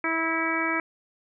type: harmonic tone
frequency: 326 Hz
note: E4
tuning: 19 cents flat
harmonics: 1 / 2 / 3 / 4 / 5 / 6 / 7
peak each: -30 / -35 / -33 / -31 / -32 / -32 / -29 dBFS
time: 0.04-0.8 s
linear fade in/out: 2 ms
effects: none